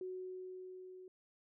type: tone with level ramp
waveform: sine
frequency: 370 Hz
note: F#4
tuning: in tune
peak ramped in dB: -40 to -51 dBFS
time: 0.01-1.08 s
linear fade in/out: 2 ms
effects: none